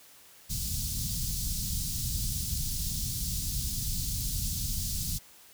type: band-stop noise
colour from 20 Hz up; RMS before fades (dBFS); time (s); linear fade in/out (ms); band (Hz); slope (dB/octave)
pink; -32; 0.49-5.19; 20; 170 to 4400; 24
effects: white hiss -55 dBFS RMS until 5.53 s